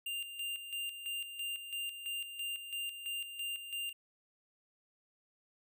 square tone with tremolo, 2794 Hz, F7, in tune, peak -37 dBFS, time 0.06-3.93 s, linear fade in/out 5 ms, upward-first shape square, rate 3 Hz, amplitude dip 60%, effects none

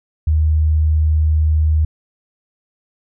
sine tone, 77.6 Hz, D#2, 4 cents flat, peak -11 dBFS, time 0.27-1.85 s, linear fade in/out 5 ms, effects none

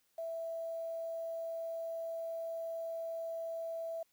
sine tone with quantisation, 659.3 Hz, E5, in tune, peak -37 dBFS, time 0.18-4.03 s, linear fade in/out 5 ms, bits 10, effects white hiss -75 dBFS RMS until 4.12 s

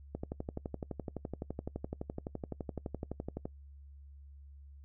click train, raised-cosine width 2 ms, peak -24 dBFS, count 40, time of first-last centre 0.15-3.455 s, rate 11.8 Hz, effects noise-tail reverb RT60 0.1 s tail -23 dB re dry + added 70 Hz sine -50 dBFS peak until 4.84 s

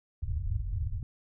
white low-pass noise, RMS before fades -32 dBFS, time 0.22-1.03 s, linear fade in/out 2 ms, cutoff 110 Hz, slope 48 dB/octave, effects none

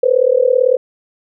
sine tone with amplitude modulation, 507 Hz, B4, 45 cents sharp, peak -5 dBFS, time 0.03-0.77 s, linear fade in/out 5 ms, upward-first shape sine, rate 38 Hz, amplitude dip 95%, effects none

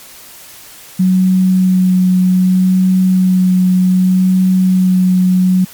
sine tone with vibrato, 185 Hz, F#3, in tune, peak -7 dBFS, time 0.99-5.65 s, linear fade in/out 10 ms, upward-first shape sine, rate 0.65 Hz, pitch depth 12 cents each way, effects white hiss -36 dBFS RMS until 5.73 s + MP3 96 kbps

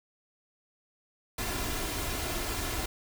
pink noise with comb filter, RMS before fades -33 dBFS, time 1.38-2.86 s, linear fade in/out 5 ms, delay 2.9 ms, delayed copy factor +0.5, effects none

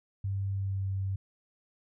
sine tone with pitch glide, 98 to 96.59 Hz, G2 to G2, 0 to -25 cents, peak -29 dBFS, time 0.24-1.16 s, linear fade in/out 5 ms, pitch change -25 cents, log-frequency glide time 0.5-0.87 s, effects none

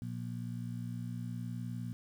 harmonic tone, 59.6 Hz, A#1, 39 cents sharp, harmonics 2 / 3 / 4, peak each -39 / -43 / -44 dBFS, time 0.02-1.93 s, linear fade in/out 0 ms, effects 10-bit

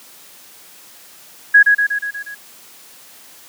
sine tone with echo, 1661.2 Hz, G#6, in tune, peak -4 dBFS, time 1.54-1.63 s, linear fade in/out 10 ms, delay 120 ms, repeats 6, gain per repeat -4 dB, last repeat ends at 2.35 s, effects white hiss -43 dBFS RMS until 3.48 s + high-pass 150 Hz 12 dB/octave

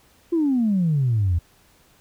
sine exponential sweep, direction down, 349.2 to 81 Hz, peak -16 dBFS, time 0.32-1.39 s, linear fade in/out 10 ms, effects tanh soft clip ceiling -13 dBFS + pink hiss -57 dBFS RMS until 2 s

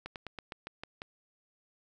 slowing click train, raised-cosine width 0.3 ms, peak -24 dBFS, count 8, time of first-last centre 0.06-1.019 s, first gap 98 ms, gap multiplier 1.11, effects none

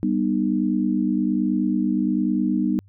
sine chord, G augmented, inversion none, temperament just, 196 / 245 / 306.2 Hz, G3 / B3 / D#4, 0 / -14 / -28 cents, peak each -23 dBFS, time 0.03-2.79 s, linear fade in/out 0 ms, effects added 98 Hz sine -48 dBFS peak until 2.88 s

